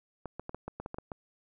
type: clicks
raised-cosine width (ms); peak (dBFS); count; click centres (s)
1; -24; 10; 0.257 / 0.396 / 0.494 / 0.546 / 0.68 / 0.8 / 0.861 / 0.944 / 0.985 / 1.118
effects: none